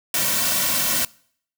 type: noise with comb filter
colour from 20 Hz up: white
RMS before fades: -21 dBFS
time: 0.14-1.05 s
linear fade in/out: 2 ms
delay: 2.4 ms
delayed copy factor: -0.8
effects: noise-tail reverb RT60 0.6 s tail -24 dB re dry